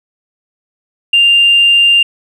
triangle tone with tanh clipping, 2794 Hz, F7, in tune, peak -5 dBFS, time 1.13-2.03 s, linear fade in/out 5 ms, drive 4 dB, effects none

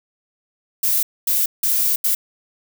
violet noise bursts at uneven times, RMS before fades -18 dBFS, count 4, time 0.83-1.03 / 1.27-1.46 / 1.63-1.96 / 2.04-2.15 s, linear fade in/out 5 ms, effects none

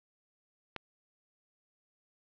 click, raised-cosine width 0.3 ms, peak -21 dBFS, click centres 0.763 s, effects low-pass 5000 Hz 12 dB/octave

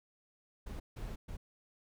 brown noise bursts at uneven times, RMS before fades -42 dBFS, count 3, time 0.66-0.8 / 0.96-1.16 / 1.28-1.37 s, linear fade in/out 10 ms, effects none

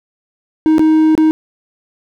triangle tone with dropouts, 314.1 Hz, D#4, 16 cents sharp, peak -5 dBFS, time 0.66-1.31 s, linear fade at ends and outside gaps 0 ms, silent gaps 0.782-0.794 / 1.152-1.178 s, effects none

